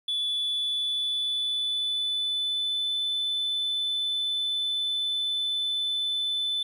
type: tone with pitch glide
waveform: triangle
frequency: 3452 to 3512 Hz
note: A7 to A7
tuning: -34 to -4 cents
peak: -23 dBFS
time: 0.08-6.63 s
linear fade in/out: 5 ms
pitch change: +30 cents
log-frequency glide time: 0.32-2.94 s
effects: tanh soft clip ceiling -21 dBFS + 10-bit